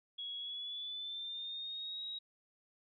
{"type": "tone with pitch glide", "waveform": "sine", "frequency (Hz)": [3338, 3812], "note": ["G#7", "A#7"], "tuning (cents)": [8, 38], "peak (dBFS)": -40, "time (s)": [0.18, 2.19], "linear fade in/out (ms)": 10, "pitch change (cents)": 230, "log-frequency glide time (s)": [0.38, 2.03], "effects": []}